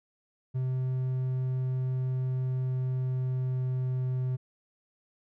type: tone with pitch glide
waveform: triangle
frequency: 129 to 128.03 Hz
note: C3 to C3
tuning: -24 to -37 cents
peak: -25 dBFS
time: 0.54-4.37 s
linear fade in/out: 20 ms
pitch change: -13 cents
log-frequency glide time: 2.38-4.24 s
effects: none